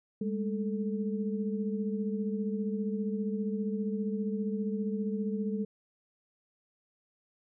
sine tone cluster, 202.3 / 217.3 / 439.9 Hz, G#3 / A3 / A4, -45 / -21 / 0 cents, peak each -31 / -38 / -37 dBFS, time 0.21-5.65 s, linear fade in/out 5 ms, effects none

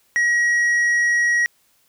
sine tone with tanh clipping, 1904 Hz, A#6, 36 cents sharp, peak -16 dBFS, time 0.16-1.46 s, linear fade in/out 0 ms, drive 5 dB, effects white hiss -61 dBFS RMS until 1.88 s

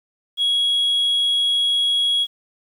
sine tone, 3322 Hz, G#7, in tune, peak -14 dBFS, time 0.37-2.27 s, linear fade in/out 50 ms, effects tanh soft clip ceiling -14 dBFS + 8-bit

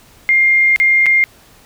sine tone with dropouts, 2115 Hz, C7, 18 cents sharp, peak -8 dBFS, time 0.29-1.24 s, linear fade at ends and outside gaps 0 ms, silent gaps 0.761-0.8 / 1.059-1.065 s, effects pink hiss -46 dBFS RMS until 1.65 s

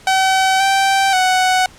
sawtooth tone with pitch steps, 762 / 779 / 743 Hz, G5 / G5 / F#5, -49 / -11 / +7 cents, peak -8 dBFS, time 0.07-1.66 s, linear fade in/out 2 ms, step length 530 ms, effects pink hiss -43 dBFS RMS until 1.78 s + low-pass 9000 Hz 12 dB/octave

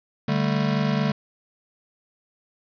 square chord, D suspended fourth, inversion none, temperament just, 146.83 / 195.78 / 220.2 Hz, D3 / G3 / A3, 0 / -2 / +2 cents, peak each -25 / -26 / -26 dBFS, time 0.28-1.12 s, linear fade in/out 5 ms, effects resampled to 11025 Hz + 7-bit

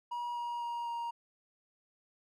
triangle tone with pitch steps, 959 / 952.4 / 945.8 / 939.3 Hz, A#5 / A#5 / A#5 / A#5, +49 / +37 / +25 / +13 cents, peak -33 dBFS, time 0.11-1.11 s, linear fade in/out 10 ms, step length 250 ms, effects none

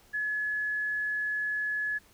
sine tone, 1702 Hz, G#6, 42 cents sharp, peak -28 dBFS, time 0.13-1.99 s, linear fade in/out 20 ms, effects pink hiss -60 dBFS RMS until 2.13 s

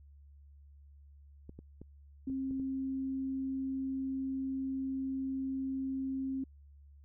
clicks, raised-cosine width 3 ms, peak -34 dBFS, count 6, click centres 1.494 / 1.59 / 1.816 / 2.299 / 2.51 / 2.598 s
sine tone, 266.5 Hz, C4, 32 cents sharp, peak -33 dBFS, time 2.27-6.44 s, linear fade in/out 5 ms
effects added 71 Hz sine -54 dBFS peak until 7.04 s

